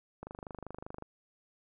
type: click train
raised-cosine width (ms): 1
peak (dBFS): -28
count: 21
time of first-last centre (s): 0.23-1.024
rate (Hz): 25.2
effects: none